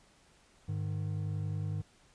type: tone pair together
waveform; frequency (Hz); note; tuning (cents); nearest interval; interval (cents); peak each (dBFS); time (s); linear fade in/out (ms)
triangle; 101.82 / 152.7; G#2 / D#3; -34 / -32; perfect fifth; 702; -32 / -35; 0.68-1.82; 10
effects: pink hiss -64 dBFS RMS until 2.14 s + resampled to 22050 Hz